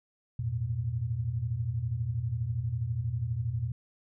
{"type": "tone cluster", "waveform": "sine", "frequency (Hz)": [85.6, 107.8, 120.1], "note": ["F2", "A2", "B2"], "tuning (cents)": [-34, -35, -48], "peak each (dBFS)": [-37, -36, -30], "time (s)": [0.39, 3.72], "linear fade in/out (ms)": 5, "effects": []}